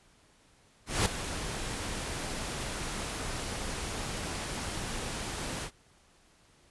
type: noise with ADSR envelope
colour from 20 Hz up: pink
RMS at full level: -25 dBFS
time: 0.86-5.71 s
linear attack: 200 ms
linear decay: 3 ms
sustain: -11 dB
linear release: 72 ms
effects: pink hiss -63 dBFS RMS until 6.7 s + resampled to 24000 Hz